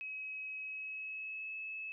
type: tone with pitch glide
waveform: sine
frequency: 2552 to 2595 Hz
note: D#7 to E7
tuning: +43 to -28 cents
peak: -40 dBFS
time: 0.01-1.92 s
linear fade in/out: 0 ms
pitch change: +29 cents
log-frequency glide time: 0.6-1.55 s
effects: none